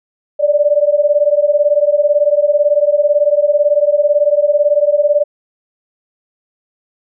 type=beating tone pair; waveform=sine; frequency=578 / 596 Hz; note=D5 / D5; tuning=-28 / +25 cents; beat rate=18 Hz; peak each=-12 dBFS; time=0.39-5.24 s; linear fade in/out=20 ms; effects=none